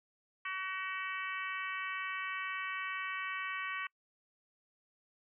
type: harmonic tone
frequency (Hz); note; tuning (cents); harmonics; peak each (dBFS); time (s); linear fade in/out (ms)
377.9; F#4; +37; 3 / 4 / 5 / 6 / 7 / 8; -41 / -44 / -42 / -44 / -46 / -50; 0.45-3.87; 5
effects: noise-tail reverb RT60 0.1 s tail -26 dB re dry